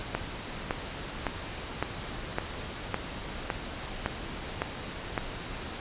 click train, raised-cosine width 0.5 ms, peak -12 dBFS, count 10, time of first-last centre 0.15-5.178 s, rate 1.79 Hz, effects pink hiss -38 dBFS RMS until 5.8 s + resampled to 8000 Hz

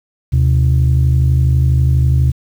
sine tone pair together, 76.5 / 128.66 Hz, D#2 / C3, -29 / -29 cents, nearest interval major sixth, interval 900 cents, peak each -10 dBFS, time 0.32-2.32 s, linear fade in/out 20 ms, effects tanh soft clip ceiling -5 dBFS + 7-bit

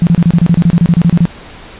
sine tone bursts, 170 Hz, F3, 46 cents flat, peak -4 dBFS, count 16, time 0.02-1.254 s, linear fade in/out 0 ms, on 49 ms, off 30 ms, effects pink hiss -33 dBFS RMS until 1.79 s + resampled to 8000 Hz

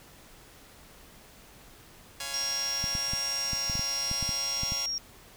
5% pulse chord, C# dominant seventh, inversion none, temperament just, 554.4 / 693 / 831.5 / 997.9 Hz, C#5 / E#5 / G#5 / B5, 0 / -14 / +2 / +18 cents, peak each -29 / -30 / -29 / -32 dBFS, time 2.2-4.86 s, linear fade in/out 2 ms
sine tone, 5588 Hz, F8, in tune, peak -29 dBFS, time 2.34-4.98 s, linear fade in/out 0 ms
clicks, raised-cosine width 5 ms, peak -23 dBFS, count 12, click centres 2.841 / 2.952 / 3.135 / 3.533 / 3.698 / 3.754 / 3.794 / 4.114 / 4.227 / 4.292 / 4.634 / 4.721 s
effects pink hiss -53 dBFS RMS until 5.36 s

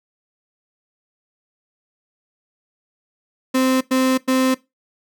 35% pulse tone bursts, 260 Hz, C4, 11 cents flat, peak -13 dBFS, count 3, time 3.54-4.546 s, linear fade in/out 10 ms, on 270 ms, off 98 ms, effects noise-tail reverb RT60 0.2 s tail -19 dB re dry

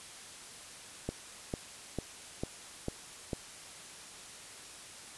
click train, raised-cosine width 2 ms, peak -20 dBFS, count 6, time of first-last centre 1.09-3.332 s, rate 2.23 Hz, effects white hiss -49 dBFS RMS until 5.17 s + resampled to 24000 Hz

